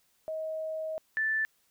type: tone pair in turn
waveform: sine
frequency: 633 / 1759.6 Hz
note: D#5 / A6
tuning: +30 / 0 cents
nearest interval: octave + tritone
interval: 1770 cents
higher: second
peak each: -32 / -26 dBFS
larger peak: second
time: 0.28-0.98 / 1.17-1.45 s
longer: first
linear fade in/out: 0 ms
effects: white hiss -70 dBFS RMS until 1.7 s